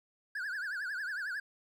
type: tone with vibrato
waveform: triangle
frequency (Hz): 1576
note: G6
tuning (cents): +9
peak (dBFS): -33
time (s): 0.35-1.4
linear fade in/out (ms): 5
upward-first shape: triangle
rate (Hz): 11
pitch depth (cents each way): 200
effects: 12-bit